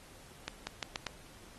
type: accelerating click train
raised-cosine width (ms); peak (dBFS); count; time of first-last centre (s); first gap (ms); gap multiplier
0.2; -18; 5; 0.48-1.067; 190; 0.83
effects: pink hiss -56 dBFS RMS until 1.58 s + AAC 32 kbps